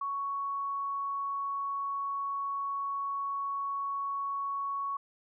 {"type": "tone", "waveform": "sine", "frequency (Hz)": 1113, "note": "C#6", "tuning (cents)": 7, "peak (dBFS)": -31, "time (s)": [0.01, 4.97], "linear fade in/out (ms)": 5, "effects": []}